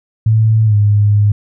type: tone with pitch glide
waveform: sine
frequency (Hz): 110.4 to 103.6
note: A2 to G#2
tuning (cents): +6 to -4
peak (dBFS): -7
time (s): 0.26-1.32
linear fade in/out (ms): 5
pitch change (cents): -110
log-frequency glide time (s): 0.65-0.75
effects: none